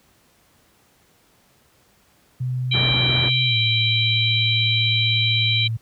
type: tone with pitch glide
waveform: sine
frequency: 126.8 to 112.97 Hz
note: B2 to A2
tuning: +46 to +46 cents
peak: -21 dBFS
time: 2.4-5.77 s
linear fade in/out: 10 ms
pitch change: -200 cents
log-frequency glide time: 3.45-3.57 s
type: harmonic tone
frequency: 784 Hz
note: G5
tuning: in tune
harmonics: 3 / 4 / 5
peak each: -23 / -23 / -21 dBFS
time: 2.71-5.68 s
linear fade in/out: 10 ms
type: low-pass noise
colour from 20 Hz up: pink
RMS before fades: -27 dBFS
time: 2.73-3.3 s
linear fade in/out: 20 ms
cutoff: 2000 Hz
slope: 48 dB/octave
effects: pink hiss -58 dBFS RMS until 5.81 s + high-pass 60 Hz 12 dB/octave